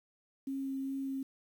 sine tone with vibrato, 270.2 Hz, C#4, 44 cents flat, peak -34 dBFS, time 0.47-1.23 s, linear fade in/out 5 ms, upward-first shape triangle, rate 2.5 Hz, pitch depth 10 cents each way, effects 10-bit

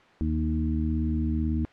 harmonic tone with a mistuned harmonic, 78 Hz, D#2, 5 cents sharp, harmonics 1 / 2 / 3 / 4, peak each -26 / -34 / -29 / -32 dBFS, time 0.21-1.65 s, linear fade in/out 0 ms, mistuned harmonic 2, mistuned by +18 cents, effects white hiss -54 dBFS RMS until 1.72 s + low-pass 2000 Hz 12 dB/octave

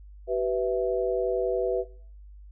sine chord, E minor, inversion first, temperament equal with one note detuned, 383 / 493.9 / 659.3 Hz, G4 / B4 / E5, -40 / 0 / 0 cents, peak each -28 / -26 / -29 dBFS, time 0.27-1.85 s, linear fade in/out 50 ms, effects noise-tail reverb RT60 0.5 s tail -20 dB re dry + added 50 Hz sine -44 dBFS peak until 2.51 s

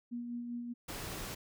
sine tone with tremolo, 239.4 Hz, A#3, 46 cents sharp, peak -36 dBFS, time 0.11-0.74 s, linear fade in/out 20 ms, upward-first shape sine, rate 5.1 Hz, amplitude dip 35%
pink noise, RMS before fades -42 dBFS, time 0.88-1.35 s, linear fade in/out 10 ms
effects none

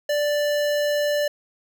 square tone with notch filter, 587.3 Hz, D5, in tune, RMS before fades -22 dBFS, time 0.09-1.28 s, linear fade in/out 5 ms, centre 9300 Hz, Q 1.9, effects none

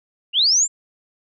sine linear sweep, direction up, 2721 to 7510 Hz, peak -13 dBFS, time 0.33-0.68 s, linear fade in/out 50 ms, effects none

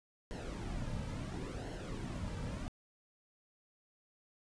brown noise with flanger, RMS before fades -41 dBFS, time 0.31-2.68 s, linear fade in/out 0 ms, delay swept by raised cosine 0.82 to 2.82 ms, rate 0.72 Hz, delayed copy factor -0.65, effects resampled to 22050 Hz

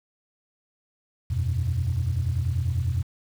sine chord, E suspended second, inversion none, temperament equal, 82.41 / 92.5 / 123.47 Hz, E2 / F#2 / B2, 0 / 0 / 0 cents, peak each -26 dBFS, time 1.3-3.03 s, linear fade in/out 10 ms, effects tanh soft clip ceiling -16 dBFS + 8-bit

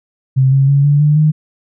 sine tone with pitch steps, 132.2 / 136.23 / 140.39 / 144.67 / 149.08 / 153.62 Hz, C3 / C#3 / C#3 / D3 / D3 / D#3, +18 / -30 / +22 / -26 / +26 / -22 cents, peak -7 dBFS, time 0.36-1.32 s, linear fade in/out 20 ms, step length 160 ms, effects none

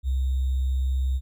sine tone with sample-and-hold, 65.41 Hz, C2, in tune, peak -21 dBFS, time 0.03-1.21 s, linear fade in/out 50 ms, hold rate 3675 Hz, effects none

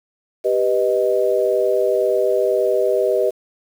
sine chord, G augmented, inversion none, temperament equal, 392 / 493.9 / 622.3 Hz, G4 / B4 / D#5, 0 / 0 / 0 cents, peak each -19 dBFS, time 0.44-3.31 s, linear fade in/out 20 ms, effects 7-bit

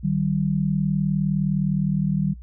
sine tone pair together, 152.9 / 192.48 Hz, D#3 / G3, -30 / -31 cents, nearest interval major third, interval 399 cents, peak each -22 dBFS, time 0.03-2.34 s, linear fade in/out 20 ms, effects noise-tail reverb RT60 0.1 s tail -22 dB re dry + added 60 Hz sine -37 dBFS peak until 2.42 s

